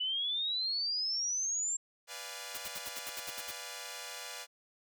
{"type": "exponential sweep", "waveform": "sine", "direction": "up", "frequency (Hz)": [2960, 7480], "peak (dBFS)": -31, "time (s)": [0, 1.77], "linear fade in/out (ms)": 10}
{"type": "chord", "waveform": "5% pulse", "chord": "B diminished seventh", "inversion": "none", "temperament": "equal", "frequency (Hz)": [493.9, 587.3, 698.5, 830.6], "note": ["B4", "D5", "F5", "Ab5"], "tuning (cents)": [0, 0, 0, 0], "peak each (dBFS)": -36, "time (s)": [2.07, 4.47], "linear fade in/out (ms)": 50}
{"type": "noise bursts", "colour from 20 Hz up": "white", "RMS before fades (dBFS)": -41, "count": 10, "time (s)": [2.54, 3.516], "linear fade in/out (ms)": 10, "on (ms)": 40, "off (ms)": 64}
{"effects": []}